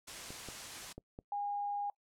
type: noise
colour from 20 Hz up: white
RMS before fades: -45 dBFS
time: 0.07-0.93 s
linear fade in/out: 10 ms
type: clicks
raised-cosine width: 2 ms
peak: -32 dBFS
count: 4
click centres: 0.305 / 0.487 / 0.98 / 1.189 s
type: tone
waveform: sine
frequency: 815 Hz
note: G#5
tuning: 33 cents flat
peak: -34 dBFS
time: 1.32-1.9 s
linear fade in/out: 2 ms
effects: noise-tail reverb RT60 0.1 s tail -23 dB re dry + low-pass 9000 Hz 12 dB/octave